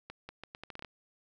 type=accelerating click train; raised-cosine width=0.3 ms; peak=-27 dBFS; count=10; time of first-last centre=0.1-0.847 s; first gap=190 ms; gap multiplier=0.77; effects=none